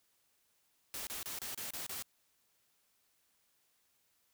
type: noise bursts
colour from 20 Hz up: white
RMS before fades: -42 dBFS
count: 7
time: 0.94-2.024 s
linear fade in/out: 0 ms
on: 130 ms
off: 29 ms
effects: white hiss -75 dBFS RMS until 4.33 s